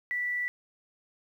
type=tone; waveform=sine; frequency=1964 Hz; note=B6; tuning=10 cents flat; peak=-28 dBFS; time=0.11-0.48 s; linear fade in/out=0 ms; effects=10-bit